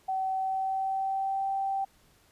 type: tone with pitch glide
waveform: sine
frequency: 762 to 779.4 Hz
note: G5 to G5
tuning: -49 to -10 cents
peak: -27 dBFS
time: 0.08-1.85 s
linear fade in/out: 10 ms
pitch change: +39 cents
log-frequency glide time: 0.33-1.47 s
effects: pink hiss -63 dBFS RMS until 2.31 s + resampled to 32000 Hz